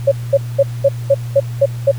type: tone bursts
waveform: sine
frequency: 554.4 Hz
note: C#5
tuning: in tune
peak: -6 dBFS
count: 8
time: 0.07-1.916 s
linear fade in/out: 10 ms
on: 47 ms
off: 210 ms
effects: added 119 Hz sine -21 dBFS peak until 1.98 s + pink hiss -40 dBFS RMS until 1.98 s